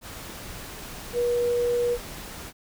sine tone in noise, 481.6 Hz, B4, 44 cents flat, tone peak -21 dBFS, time 1.13-1.98 s, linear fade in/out 50 ms, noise pink, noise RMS -39 dBFS, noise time 0.01-2.53 s, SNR +15 dB, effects none

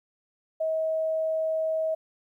sine tone, 638 Hz, D#5, 43 cents sharp, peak -24 dBFS, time 0.6-1.95 s, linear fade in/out 10 ms, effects 11-bit

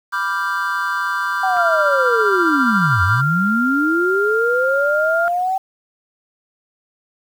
triangle chord, G dominant seventh, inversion first, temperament equal, 987.8 / 1174.7 / 1396.9 / 1568 Hz, B5 / D6 / F6 / G6, 0 / 0 / 0 / 0 cents, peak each -24 / -21 / -23 / -21 dBFS, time 0.12-3.22 s, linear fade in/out 20 ms
sine linear two-way sweep, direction down then up, 772 to 85 to 772 Hz, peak -16 dBFS, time 1.43-5.58 s, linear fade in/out 5 ms, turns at 3.03 s
sine tone with pitch glide, 1382 to 1401.3 Hz, F6 to F6, -19 to +5 cents, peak -17 dBFS, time 1.57-5.28 s, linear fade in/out 0 ms, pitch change +24 cents, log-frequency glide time 2.51-4.7 s
effects 7-bit

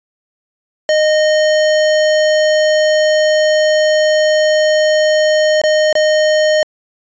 square tone with dropouts, 616 Hz, D#5, 17 cents flat, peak -10 dBFS, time 0.89-6.63 s, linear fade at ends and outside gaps 1 ms, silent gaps 5.616-5.637 / 5.928-5.953 s, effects resampled to 16000 Hz

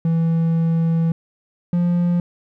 triangle tone pair in turn, 164.81 / 174.61 Hz, E3 / F3, 0 / 0 cents, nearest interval minor second, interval 100 cents, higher second, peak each -13 dBFS, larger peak neither, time 0.05-1.12 / 1.73-2.2 s, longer first, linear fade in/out 2 ms, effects none

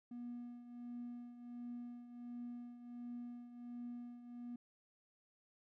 triangle tone with tremolo, 241.2 Hz, B3, 41 cents flat, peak -40 dBFS, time 0.11-4.56 s, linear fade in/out 5 ms, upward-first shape triangle, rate 1.4 Hz, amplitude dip 75%, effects tanh soft clip ceiling -40 dBFS

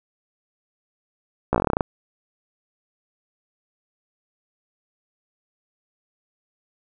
slowing click train, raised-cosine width 1 ms, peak -5 dBFS, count 12, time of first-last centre 1.53-1.808 s, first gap 15 ms, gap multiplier 1.1, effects none

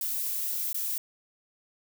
violet noise with dropouts, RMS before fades -31 dBFS, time 0.01-0.98 s, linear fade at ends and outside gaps 2 ms, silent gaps 0.73-0.744 s, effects none

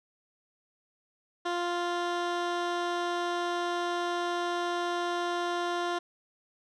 15% pulse tone with low-pass filter, 349.2 Hz, F4, in tune, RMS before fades -31 dBFS, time 1.45-5.99 s, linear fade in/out 10 ms, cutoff 4900 Hz, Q 0.72, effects none

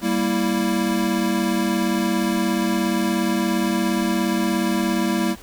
square chord, E diminished, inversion first, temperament equal, 196 / 233.1 / 329.6 Hz, G3 / Bb3 / E4, 0 / 0 / 0 cents, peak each -24 dBFS, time 0.01-5.36 s, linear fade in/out 50 ms, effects pink hiss -44 dBFS RMS until 5.42 s

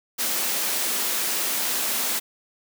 white high-pass noise, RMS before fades -25 dBFS, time 0.18-2.2 s, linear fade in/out 20 ms, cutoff 190 Hz, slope 96 dB/octave, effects none

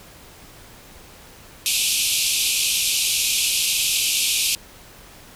pink band-pass noise, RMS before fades -21 dBFS, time 1.66-4.55 s, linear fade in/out 0 ms, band 2400 to 13000 Hz, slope 96 dB/octave, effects pink hiss -45 dBFS RMS until 5.35 s

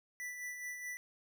square tone with tremolo, 1975.5 Hz, B6, in tune, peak -40 dBFS, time 0.2-0.97 s, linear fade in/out 0 ms, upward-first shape sine, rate 4.7 Hz, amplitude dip 45%, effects none

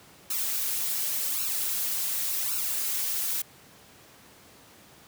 blue noise with flanger, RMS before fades -29 dBFS, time 0.3-3.42 s, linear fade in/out 5 ms, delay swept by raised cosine 0.74 to 6.74 ms, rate 0.89 Hz, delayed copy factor +0.8, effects pink hiss -53 dBFS RMS until 5.07 s + high-pass 100 Hz 12 dB/octave

